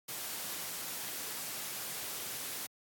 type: noise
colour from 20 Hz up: white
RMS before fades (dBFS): -40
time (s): 0.08-2.67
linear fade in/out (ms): 10
effects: high-pass 100 Hz 12 dB/octave + AAC 64 kbps